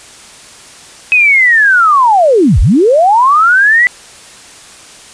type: linear two-way sweep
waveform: sine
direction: down then up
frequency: 2560 to 33.54 to 2000 Hz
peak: -4 dBFS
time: 1.12-3.87 s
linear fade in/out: 0 ms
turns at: 2.6 s
effects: white hiss -35 dBFS RMS until 5.13 s + resampled to 22050 Hz